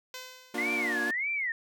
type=tone with exponential decay; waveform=5% pulse; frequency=510 Hz; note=C5; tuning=44 cents flat; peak=-26 dBFS; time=0.14-0.97 s; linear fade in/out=2 ms; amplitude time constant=180 ms
type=chord; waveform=sawtooth; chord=Bb major; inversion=none; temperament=equal with one note detuned; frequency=233.1 / 293.7 / 358.4 Hz; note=Bb3 / D4 / F4; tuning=0 / 0 / +45 cents; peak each=-33 dBFS; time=0.54-1.11 s; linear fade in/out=5 ms
type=tone with vibrato; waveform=sine; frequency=1977 Hz; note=B6; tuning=1 cent sharp; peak=-28 dBFS; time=0.58-1.52 s; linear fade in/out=2 ms; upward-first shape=sine; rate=1.7 Hz; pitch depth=300 cents each way
effects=none